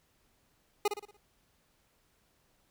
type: tone with echo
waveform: 25% pulse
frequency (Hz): 412.8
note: G#4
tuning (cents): -10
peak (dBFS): -21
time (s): 0.85-0.88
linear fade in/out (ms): 5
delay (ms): 58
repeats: 5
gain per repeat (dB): -7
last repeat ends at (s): 1.17
effects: pink hiss -71 dBFS RMS until 2.7 s